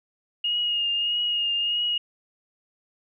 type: tone with vibrato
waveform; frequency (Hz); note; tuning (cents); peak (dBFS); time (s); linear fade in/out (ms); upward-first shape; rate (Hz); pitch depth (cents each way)
sine; 2856; F7; +38; -22; 0.44-1.98; 5; triangle; 1.6; 32
effects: none